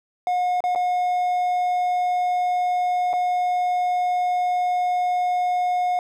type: tone with dropouts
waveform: triangle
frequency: 721 Hz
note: F#5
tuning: 45 cents flat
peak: -17 dBFS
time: 0.27-5.99 s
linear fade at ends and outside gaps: 1 ms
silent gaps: 0.605-0.639 / 0.75-0.758 / 3.131-3.136 s
effects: none